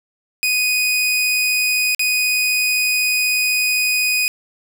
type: tone with dropouts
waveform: sawtooth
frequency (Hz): 2489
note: D#7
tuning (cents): 0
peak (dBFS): -12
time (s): 0.43-4.28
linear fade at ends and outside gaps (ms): 0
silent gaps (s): 1.948-1.994
effects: none